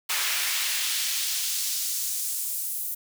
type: noise with high-pass filter sweep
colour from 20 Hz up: pink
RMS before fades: -28 dBFS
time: 0.09-2.95 s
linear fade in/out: 10 ms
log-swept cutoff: 1600 to 12000 Hz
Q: 0.95
effects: none